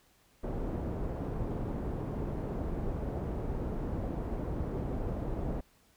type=low-pass noise; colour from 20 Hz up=pink; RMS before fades=-35 dBFS; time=0.43-5.61 s; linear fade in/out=10 ms; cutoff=560 Hz; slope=12 dB/octave; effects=pink hiss -66 dBFS RMS until 5.96 s